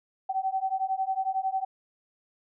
sine beating tone pair, 760 / 771 Hz, F#5 / G5, +46 / -29 cents, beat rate 11 Hz, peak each -29 dBFS, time 0.29-1.65 s, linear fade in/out 10 ms, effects none

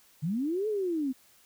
sine linear two-way sweep, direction up then down, 140 to 440 to 250.3 Hz, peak -27 dBFS, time 0.22-1.13 s, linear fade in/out 20 ms, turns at 0.68 s, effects white hiss -61 dBFS RMS until 1.45 s

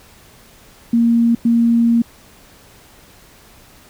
sine tone bursts at uneven times, 233.1 Hz, A#3, in tune, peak -10 dBFS, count 2, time 0.93-1.35 / 1.45-2.02 s, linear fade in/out 5 ms, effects pink hiss -46 dBFS RMS until 3.89 s

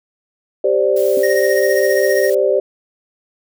sine chord, G suspended fourth, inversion none, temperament just, 392 / 522.7 / 588 Hz, G4 / C5 / D5, 0 / -2 / +2 cents, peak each -16 dBFS, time 0.64-2.6 s, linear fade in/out 5 ms
blue noise, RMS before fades -32 dBFS, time 0.96-2.35 s, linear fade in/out 5 ms
sine tone with exponential decay, 277.2 Hz, C#4, in tune, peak -20 dBFS, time 1.17-1.26 s, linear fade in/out 2 ms, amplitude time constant 18 ms
square tone with tremolo, 1864.7 Hz, A#6, in tune, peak -19 dBFS, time 1.23-2.3 s, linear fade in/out 5 ms, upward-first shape sine, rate 15 Hz, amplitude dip 60%
effects none

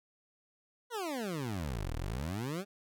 20% pulse exponential two-way sweep, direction down then up, 502 to 36.62 to 209.3 Hz, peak -30 dBFS, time 0.9-2.65 s, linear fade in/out 50 ms, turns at 1.94 s, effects none

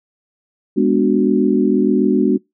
sine chord, G# half-diminished seventh, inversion none, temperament equal with one note detuned, 205.5 / 246.9 / 293.7 / 370 Hz, G#3 / B3 / D4 / F#4, -18 / 0 / 0 / 0 cents, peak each -17 dBFS, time 0.76-2.38 s, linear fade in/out 20 ms, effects noise-tail reverb RT60 0.2 s tail -26 dB re dry

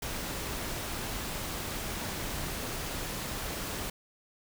pink noise, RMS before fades -36 dBFS, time 0.02-3.9 s, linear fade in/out 5 ms, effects none

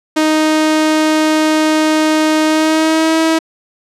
sawtooth tone with pitch glide, 311.1 to 322.6 Hz, D#4 to E4, 0 to -37 cents, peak -6 dBFS, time 0.16-3.39 s, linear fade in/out 10 ms, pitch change +63 cents, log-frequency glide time 2.45-3.19 s, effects low-pass 9000 Hz 12 dB/octave

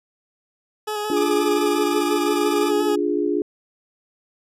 20% pulse tone with vibrato, 421.7 Hz, G#4, 26 cents sharp, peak -19 dBFS, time 0.87-2.96 s, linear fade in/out 10 ms, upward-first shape square, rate 5.7 Hz, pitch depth 18 cents each way
sine chord, D diminished, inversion none, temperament equal, 293.7 / 349.2 / 415.3 Hz, D4 / F4 / Ab4, 0 / 0 / 0 cents, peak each -23 dBFS, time 1.1-3.42 s, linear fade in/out 2 ms
sawtooth tone with tremolo, 1200 Hz, D6, 37 cents sharp, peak -22 dBFS, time 1.16-2.71 s, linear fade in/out 10 ms, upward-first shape square, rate 20 Hz, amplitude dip 60%
effects resampled to 32000 Hz

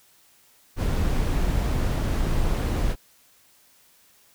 brown noise, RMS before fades -23 dBFS, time 0.76-2.96 s, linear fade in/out 50 ms, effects white hiss -58 dBFS RMS until 4.34 s

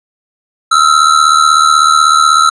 square ring-modulated tone, 1323 Hz, E6, 6 cents sharp, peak -3 dBFS, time 0.71-2.5 s, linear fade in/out 10 ms, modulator 38.1 Hz, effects resampled to 22050 Hz

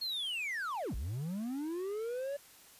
triangle linear two-way sweep, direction down then up, 4343 to 46.25 to 577 Hz, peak -33 dBFS, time 0.01-2.37 s, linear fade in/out 10 ms, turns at 0.95 s, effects white hiss -58 dBFS RMS until 2.79 s + resampled to 32000 Hz

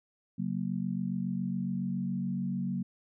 sine chord, F# major, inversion second, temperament equal with one note detuned, 138.59 / 185.96 / 233.1 Hz, C#3 / F#3 / A#3, 0 / +9 / 0 cents, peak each -38 / -32 / -35 dBFS, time 0.38-2.83 s, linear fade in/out 10 ms, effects none

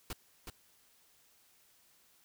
pink noise with echo, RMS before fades -40 dBFS, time 0.1-0.13 s, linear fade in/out 2 ms, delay 370 ms, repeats 1, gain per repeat -5 dB, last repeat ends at 0.5 s, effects white hiss -67 dBFS RMS until 2.24 s

